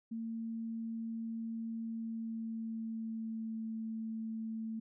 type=tone with pitch glide; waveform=sine; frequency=226.7 to 222.7 Hz; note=A#3 to A3; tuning=-48 to +21 cents; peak=-37 dBFS; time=0.11-4.8 s; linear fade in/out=10 ms; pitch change=-31 cents; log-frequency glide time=1.82-3.62 s; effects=none